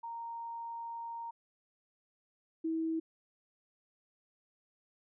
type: tone pair in turn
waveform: sine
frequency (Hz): 928 / 323.6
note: A#5 / E4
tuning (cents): -8 / -32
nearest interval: octave + tritone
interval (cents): 1824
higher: first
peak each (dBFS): -39 / -31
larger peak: second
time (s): 0.03-1.31 / 2.64-3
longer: first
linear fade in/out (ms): 10
effects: none